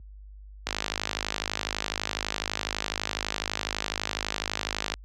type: click train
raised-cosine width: 0.2 ms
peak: -9 dBFS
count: 223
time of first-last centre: 0.67-4.939 s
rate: 52 Hz
effects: added 50 Hz sine -34 dBFS peak until 5.04 s + high-pass 80 Hz 12 dB/octave